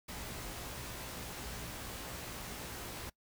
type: noise with comb filter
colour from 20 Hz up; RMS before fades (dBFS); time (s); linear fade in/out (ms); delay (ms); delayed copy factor
pink; -44; 0.08-3.1; 10; 17; +0.6
effects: noise-tail reverb RT60 0.1 s tail -22 dB re dry